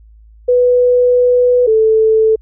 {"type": "tone pair in turn", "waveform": "sine", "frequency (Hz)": [493.9, 439.9], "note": ["B4", "A4"], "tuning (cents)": [0, 0], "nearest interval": "major second", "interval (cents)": 200, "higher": "first", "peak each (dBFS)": -7, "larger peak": "neither", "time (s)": [[0.48, 1.67], [1.67, 2.36]], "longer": "first", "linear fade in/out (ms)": 10, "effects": ["added 54 Hz sine -39 dBFS peak until 2.41 s"]}